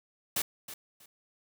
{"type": "noise with echo", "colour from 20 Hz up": "white", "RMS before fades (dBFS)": -30, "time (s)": [0.36, 0.42], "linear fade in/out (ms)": 5, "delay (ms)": 320, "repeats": 2, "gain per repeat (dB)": -13, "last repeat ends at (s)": 1.06, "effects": []}